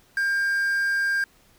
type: tone with quantisation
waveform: triangle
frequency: 1599 Hz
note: G6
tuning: 34 cents sharp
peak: -19 dBFS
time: 0.17-1.24 s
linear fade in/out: 2 ms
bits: 7
effects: pink hiss -58 dBFS RMS until 1.58 s